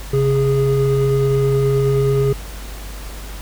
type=tone pair together; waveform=triangle; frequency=134.42 / 412.7 Hz; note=C3 / G#4; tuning=+47 / -11 cents; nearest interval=octave + perfect fifth; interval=1942 cents; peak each=-14 dBFS; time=0.13-2.33 s; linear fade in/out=5 ms; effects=added 50 Hz sine -29 dBFS peak until 3.41 s + pink hiss -36 dBFS RMS until 3.41 s